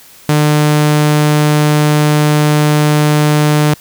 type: tone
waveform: sawtooth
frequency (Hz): 150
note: D3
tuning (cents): +37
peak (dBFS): -4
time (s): 0.29-3.74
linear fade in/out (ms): 2
effects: white hiss -40 dBFS RMS until 3.8 s